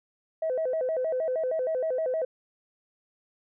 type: tone with vibrato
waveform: sine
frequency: 572 Hz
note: D5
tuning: 46 cents flat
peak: -24 dBFS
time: 0.42-2.25 s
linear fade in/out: 5 ms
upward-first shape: square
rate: 6.4 Hz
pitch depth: 200 cents each way
effects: tanh soft clip ceiling -21 dBFS